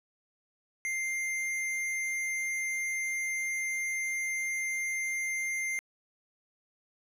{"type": "tone", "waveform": "square", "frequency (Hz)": 2099, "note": "C7", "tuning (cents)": 5, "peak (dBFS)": -31, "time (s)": [0.85, 5.79], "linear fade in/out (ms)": 0, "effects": ["low-pass 12000 Hz 12 dB/octave"]}